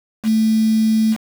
sine tone with quantisation, 220 Hz, A3, in tune, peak -12 dBFS, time 0.23-1.17 s, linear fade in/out 50 ms, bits 5, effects none

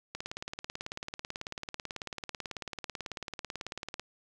click train, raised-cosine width 0.2 ms, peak -20 dBFS, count 71, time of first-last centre 0.15-3.996 s, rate 18.2 Hz, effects none

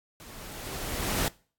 pink noise with level ramp, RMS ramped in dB -47 to -27 dBFS, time 0.2-1.28 s, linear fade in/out 0 ms, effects noise-tail reverb RT60 0.4 s tail -22 dB re dry + AAC 64 kbps

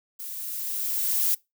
violet noise with level ramp, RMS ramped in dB -37 to -22 dBFS, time 0.19-1.35 s, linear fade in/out 10 ms, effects noise-tail reverb RT60 0.2 s tail -23 dB re dry

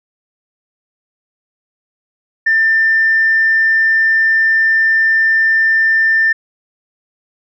sine tone, 1790 Hz, A6, 29 cents sharp, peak -8 dBFS, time 2.46-6.33 s, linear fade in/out 10 ms, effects tanh soft clip ceiling -4 dBFS

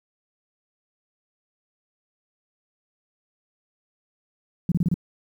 sine tone bursts, 172.6 Hz, F3, 20 cents flat, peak -17 dBFS, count 5, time 4.69-4.942 s, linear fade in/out 2 ms, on 28 ms, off 28 ms, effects 9-bit

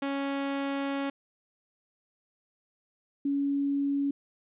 sawtooth / sine tone pair in turn, 277.2 / 280.9 Hz, C#4 / C#4, 0 / +23 cents, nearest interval unison, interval 23 cents, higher second, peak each -25 dBFS, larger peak neither, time 0.02-1.1 / 3.25-4.11 s, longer first, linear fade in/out 5 ms, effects resampled to 8000 Hz + 11-bit

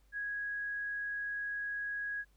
sine tone, 1658 Hz, G#6, 3 cents flat, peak -35 dBFS, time 0.12-2.25 s, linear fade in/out 50 ms, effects added 50 Hz sine -64 dBFS peak until 2.36 s + pink hiss -74 dBFS RMS until 2.36 s

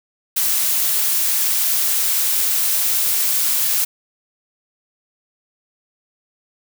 blue noise, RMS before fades -18 dBFS, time 0.36-3.85 s, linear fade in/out 10 ms, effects none

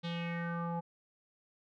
square tone with low-pass filter sweep, 170 Hz, F3, 46 cents flat, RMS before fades -37 dBFS, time 0.03-0.81 s, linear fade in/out 20 ms, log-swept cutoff 3800 to 830 Hz, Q 4.2, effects none

